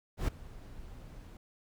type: noise with ADSR envelope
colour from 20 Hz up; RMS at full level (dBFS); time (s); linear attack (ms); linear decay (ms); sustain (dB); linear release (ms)
brown; -27; 0.17-1.37; 110; 8; -21; 3
effects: none